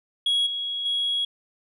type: tone with level steps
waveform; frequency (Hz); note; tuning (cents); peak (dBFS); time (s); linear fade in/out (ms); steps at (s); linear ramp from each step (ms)
sine; 3322; G#7; 0; -17 / -26 / -21; 0.26-1.25; 5; 0.46 / 0.85; 10
effects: tanh soft clip ceiling -18 dBFS